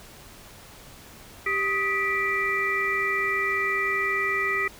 harmonic tone with a mistuned harmonic, 392 Hz, G4, in tune, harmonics 1 / 3 / 5 / 6, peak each -32 / -29 / -25 / -30 dBFS, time 1.46-4.68 s, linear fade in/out 5 ms, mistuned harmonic 3, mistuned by +110 cents, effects pink hiss -47 dBFS RMS until 4.79 s

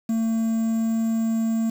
triangle tone with quantisation, 225.1 Hz, A3, 40 cents sharp, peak -18 dBFS, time 0.09-1.7 s, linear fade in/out 5 ms, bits 7, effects none

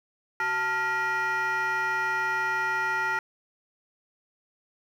sine tone with frequency modulation, 1396.9 Hz, F6, in tune, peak -22 dBFS, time 0.4-3.19 s, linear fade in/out 2 ms, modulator 510 Hz, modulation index 1.2, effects tanh soft clip ceiling -23 dBFS + 9-bit

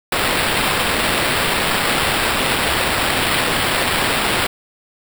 white noise with sample-and-hold, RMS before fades -18 dBFS, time 0.12-4.47 s, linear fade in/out 5 ms, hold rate 6300 Hz, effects none

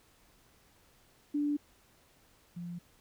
sine tone pair in turn, 292.2 / 173.74 Hz, D4 / F3, -9 / -9 cents, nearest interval major sixth, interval 900 cents, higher first, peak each -28 / -38 dBFS, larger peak first, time 1.34-1.57 / 2.56-2.79 s, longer neither, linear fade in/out 10 ms, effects pink hiss -65 dBFS RMS until 3 s

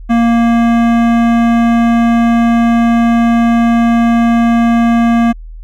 sine tone with hard clipping, 233.2 Hz, A#3, 1 cent sharp, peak -9 dBFS, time 0.09-5.33 s, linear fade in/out 20 ms, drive 16 dB, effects added 40 Hz sine -26 dBFS peak until 5.63 s

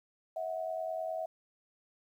sine tone pair together, 645.2 / 735 Hz, E5 / F#5, -37 / -12 cents, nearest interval major second, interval 225 cents, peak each -35 / -39 dBFS, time 0.36-1.26 s, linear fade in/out 5 ms, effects 11-bit

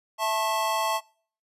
square chord, A major, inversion second, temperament equal with one note detuned, 659.3 / 880 / 1084 Hz, E5 / A5 / C#6, 0 / 0 / -39 cents, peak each -30 / -28 / -29 dBFS, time 0.18-1.01 s, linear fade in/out 50 ms, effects noise-tail reverb RT60 0.5 s tail -25 dB re dry + resampled to 32000 Hz

